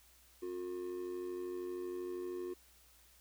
triangle tone with amplitude modulation, 359.1 Hz, F4, 48 cents sharp, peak -34 dBFS, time 0.42-2.54 s, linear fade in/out 10 ms, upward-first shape sine, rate 92.8 Hz, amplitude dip 65%, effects added 60 Hz sine -68 dBFS peak until 3.2 s + white hiss -65 dBFS RMS until 3.2 s

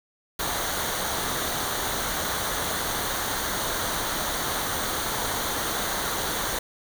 pink noise with comb filter, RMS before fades -28 dBFS, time 0.39-6.59 s, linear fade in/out 5 ms, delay 0.39 ms, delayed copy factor -0.6, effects none

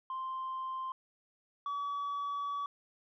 sine tone pair in turn, 1046.5 / 1139.8 Hz, C6 / C#6, 0 / +48 cents, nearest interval minor second, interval 148 cents, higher second, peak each -34 / -31 dBFS, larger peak second, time 0.1-0.92 / 1.66-2.66 s, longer second, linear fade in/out 2 ms, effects tanh soft clip ceiling -33 dBFS

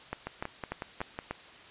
two click trains, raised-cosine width 0.5 ms, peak -20 / -18 dBFS, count 6 / 5, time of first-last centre 0.27-1.189 / 0.13-1.31 s, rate 5.44 / 3.39 Hz, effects white hiss -51 dBFS RMS until 1.7 s + resampled to 8000 Hz

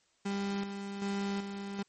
35% pulse tone with tremolo, 199 Hz, G3, 26 cents sharp, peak -30 dBFS, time 0.25-1.83 s, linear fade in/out 10 ms, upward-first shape square, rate 1.3 Hz, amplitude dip 50%, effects white hiss -71 dBFS RMS until 1.88 s + MP3 32 kbps

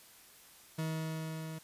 40% pulse tone with level ramp, 159.3 Hz, D#3, 41 cents sharp, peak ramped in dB -32 to -40 dBFS, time 0.78-1.59 s, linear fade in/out 10 ms, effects white hiss -58 dBFS RMS until 1.63 s + resampled to 32000 Hz

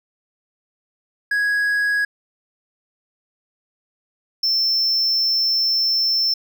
triangle tone pair in turn, 1661.2 / 5340 Hz, G#6 / E8, 0 / +22 cents, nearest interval octave + minor sixth, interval 2022 cents, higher second, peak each -15 dBFS, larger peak neither, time 1.31-2.05 / 4.43-6.34 s, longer second, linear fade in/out 5 ms, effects none

